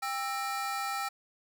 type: ring-modulated tone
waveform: 35% pulse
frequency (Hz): 1058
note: C6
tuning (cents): +19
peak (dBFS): -27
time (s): 0.02-1.09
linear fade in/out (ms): 10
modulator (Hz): 263
effects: none